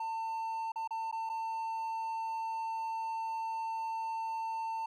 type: tone with dropouts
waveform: triangle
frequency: 898 Hz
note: A5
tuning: 35 cents sharp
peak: -32 dBFS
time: 0-4.86 s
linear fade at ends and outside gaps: 5 ms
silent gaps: 0.72-0.758 / 0.876-0.907 / 1.114-1.125 / 1.293-1.297 s
effects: none